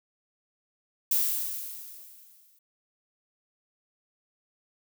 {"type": "noise with exponential decay", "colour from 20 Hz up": "violet", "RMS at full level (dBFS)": -23, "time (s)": [1.11, 2.59], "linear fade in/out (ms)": 5, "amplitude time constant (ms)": 320, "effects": []}